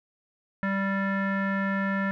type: tone with low-pass filter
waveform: square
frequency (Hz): 195.6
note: G3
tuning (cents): -4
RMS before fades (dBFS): -27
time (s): 0.63-2.11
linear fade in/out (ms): 0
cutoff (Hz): 1700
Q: 5.3
effects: none